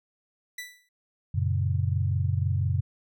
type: tone with exponential decay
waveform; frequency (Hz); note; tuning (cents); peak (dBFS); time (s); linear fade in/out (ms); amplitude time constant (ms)
sawtooth; 1975.5; B6; 0; -29; 0.58-0.89; 5; 67
type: chord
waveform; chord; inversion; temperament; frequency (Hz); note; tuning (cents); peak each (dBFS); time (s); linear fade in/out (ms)
sine; F# major; none; equal; 92.5 / 116.54 / 138.59; F#2 / A#2 / C#3; 0 / 0 / 0; -25 / -29 / -29; 1.34-2.81; 10
effects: none